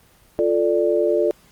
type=chord; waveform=sine; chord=D minor; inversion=first; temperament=equal; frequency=349.2 / 440 / 587.3 Hz; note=F4 / A4 / D5; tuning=0 / 0 / 0 cents; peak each=-20 dBFS; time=0.39-1.31 s; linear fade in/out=0 ms; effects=pink hiss -54 dBFS RMS until 1.51 s + Opus 24 kbps